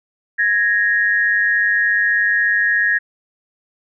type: tone pair together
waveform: sine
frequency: 1661.2 / 1864.6 Hz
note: G#6 / A#6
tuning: 0 / 0 cents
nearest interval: major second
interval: 200 cents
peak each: -16 dBFS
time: 0.38-2.99 s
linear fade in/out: 20 ms
effects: none